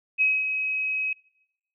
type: tone with ADSR envelope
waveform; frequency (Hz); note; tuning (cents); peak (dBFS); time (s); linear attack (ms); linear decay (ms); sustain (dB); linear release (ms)
sine; 2545; D#7; +39; -17; 0.18-1.13; 33; 220; -7; 3
effects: noise-tail reverb RT60 1.0 s tail -25 dB re dry